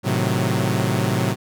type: chord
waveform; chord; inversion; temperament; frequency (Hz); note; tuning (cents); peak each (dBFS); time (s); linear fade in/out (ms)
sawtooth; A diminished seventh; none; equal; 110 / 130.81 / 155.56 / 185; A2 / C3 / Eb3 / Gb3; 0 / 0 / 0 / 0; -19 / -19 / -24 / -20; 0.03-1.36; 50
effects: none